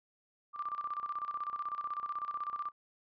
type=tone with tremolo; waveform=sine; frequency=1181 Hz; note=D6; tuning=9 cents sharp; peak=-33 dBFS; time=0.53-2.72 s; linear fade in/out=50 ms; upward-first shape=square; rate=16 Hz; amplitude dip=70%; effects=resampled to 11025 Hz